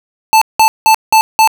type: tone bursts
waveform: square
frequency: 880 Hz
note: A5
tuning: in tune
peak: -5 dBFS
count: 5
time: 0.33-1.475 s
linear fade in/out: 0 ms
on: 85 ms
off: 180 ms
effects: none